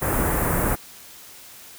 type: band-stop noise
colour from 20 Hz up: pink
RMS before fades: -22 dBFS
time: 0.01-0.76 s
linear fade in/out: 20 ms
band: 1800 to 9500 Hz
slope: 24 dB/octave
effects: white hiss -44 dBFS RMS until 1.78 s